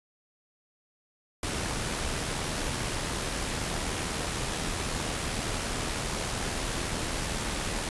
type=noise with amplitude modulation; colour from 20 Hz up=pink; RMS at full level=-30 dBFS; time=1.43-7.89 s; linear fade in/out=2 ms; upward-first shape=sine; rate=79.3 Hz; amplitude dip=35%; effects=resampled to 24000 Hz